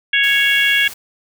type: harmonic tone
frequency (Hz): 554.4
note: C#5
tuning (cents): 0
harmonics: 3 / 4 / 5 / 6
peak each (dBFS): -16 / -17 / -18 / -19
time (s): 0.13-0.88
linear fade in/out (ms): 5
type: noise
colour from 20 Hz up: white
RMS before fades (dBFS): -33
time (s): 0.23-0.94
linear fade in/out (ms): 10
effects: none